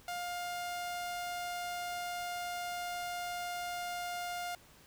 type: tone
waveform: sawtooth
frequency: 706 Hz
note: F5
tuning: 19 cents sharp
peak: -33 dBFS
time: 0.08-4.55 s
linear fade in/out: 2 ms
effects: pink hiss -60 dBFS RMS until 4.86 s